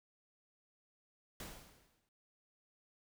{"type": "noise with exponential decay", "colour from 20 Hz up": "pink", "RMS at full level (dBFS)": -45, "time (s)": [1.4, 2.09], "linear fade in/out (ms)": 2, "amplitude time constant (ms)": 150, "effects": []}